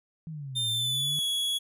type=exponential two-way sweep; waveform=sine; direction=down then up; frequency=164.81 to 112.7 to 152.4 Hz; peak=-35 dBFS; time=0.27-1.19 s; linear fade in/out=0 ms; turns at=0.69 s
type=tone with pitch glide; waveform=45% pulse; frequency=3600 to 3359 Hz; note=A7 to G#7; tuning=+39 to +19 cents; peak=-26 dBFS; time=0.55-1.59 s; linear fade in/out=20 ms; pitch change=-120 cents; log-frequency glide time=0.66-1.23 s
effects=resampled to 32000 Hz